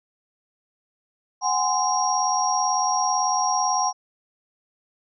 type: tone cluster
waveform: sine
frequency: 743 / 821 / 1034 / 5630 Hz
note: F#5 / G#5 / C6 / F8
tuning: +7 / -20 / -21 / +13 cents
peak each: -25 dBFS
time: 1.41-3.93 s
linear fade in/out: 50 ms
effects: none